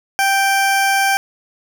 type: tone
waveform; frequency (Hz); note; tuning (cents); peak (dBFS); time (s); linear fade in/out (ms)
20% pulse; 784; G5; 0; -8; 0.19-1.17; 0
effects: none